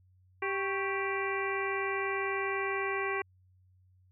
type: harmonic tone with a mistuned harmonic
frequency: 392 Hz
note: G4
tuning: in tune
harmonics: 1 / 2 / 3 / 4 / 5 / 6 / 7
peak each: -34 / -40 / -37 / -41 / -37 / -38 / -46 dBFS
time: 0.42-3.22 s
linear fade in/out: 5 ms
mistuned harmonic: 3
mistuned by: -94 cents
effects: added 92 Hz sine -61 dBFS peak until 4.11 s